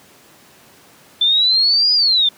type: exponential two-way sweep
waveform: sine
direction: up then down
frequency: 3520 to 4978 to 3520 Hz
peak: -11 dBFS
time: 1.21-2.29 s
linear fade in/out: 5 ms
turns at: 1.93 s
effects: pink hiss -47 dBFS RMS until 2.37 s + high-pass 150 Hz 12 dB/octave